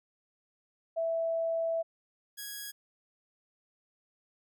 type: tone pair in turn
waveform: sine / 5% pulse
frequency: 659.3 / 1656.5 Hz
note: E5 / G#6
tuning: 0 / -5 cents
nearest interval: octave + major third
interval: 1595 cents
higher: second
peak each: -28 dBFS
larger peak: neither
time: 0.96-1.83 / 2.37-2.72 s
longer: first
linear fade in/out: 20 ms
effects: none